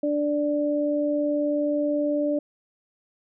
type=tone pair together; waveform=sine; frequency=293.8 / 587.6 Hz; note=D4 / D5; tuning=+1 / +1 cents; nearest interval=octave; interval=1200 cents; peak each=-24 dBFS; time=0.03-2.39 s; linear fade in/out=5 ms; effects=none